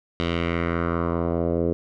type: tone with low-pass filter sweep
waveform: 10% pulse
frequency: 84.8 Hz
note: E2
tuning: 50 cents sharp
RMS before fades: -24 dBFS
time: 0.2-1.73 s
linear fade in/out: 0 ms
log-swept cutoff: 3500 to 450 Hz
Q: 2.1
effects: none